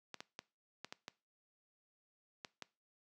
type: clicks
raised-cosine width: 0.2 ms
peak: -27 dBFS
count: 8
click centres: 0.143 / 0.205 / 0.391 / 0.846 / 0.925 / 1.081 / 2.448 / 2.623 s
effects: noise-tail reverb RT60 0.3 s tail -21 dB re dry + high-pass 150 Hz 12 dB/octave